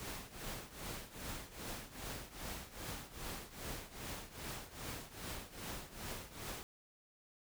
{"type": "noise with tremolo", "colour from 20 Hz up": "pink", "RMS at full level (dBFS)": -43, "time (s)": [0, 6.63], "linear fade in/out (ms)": 0, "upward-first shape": "triangle", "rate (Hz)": 2.5, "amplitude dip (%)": 85, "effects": []}